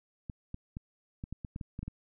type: clicks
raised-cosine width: 5 ms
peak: -26 dBFS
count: 11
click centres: 0.298 / 0.544 / 0.769 / 1.239 / 1.326 / 1.448 / 1.561 / 1.612 / 1.791 / 1.83 / 1.88 s
effects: none